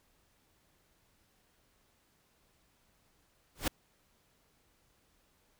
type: noise with exponential growth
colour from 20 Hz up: pink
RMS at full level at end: -26 dBFS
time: 3.55-3.68 s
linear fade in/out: 5 ms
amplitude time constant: 27 ms
effects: pink hiss -71 dBFS RMS until 5.59 s